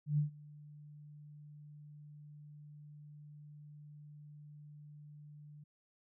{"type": "tone with ADSR envelope", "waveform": "sine", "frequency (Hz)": 148.3, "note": "D3", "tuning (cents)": 17, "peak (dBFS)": -27, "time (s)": [0.06, 5.64], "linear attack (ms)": 120, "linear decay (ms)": 120, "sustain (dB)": -24, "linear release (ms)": 8, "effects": []}